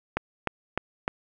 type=click train; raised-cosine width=0.5 ms; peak=-10 dBFS; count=4; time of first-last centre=0.17-1.079 s; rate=3.3 Hz; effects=none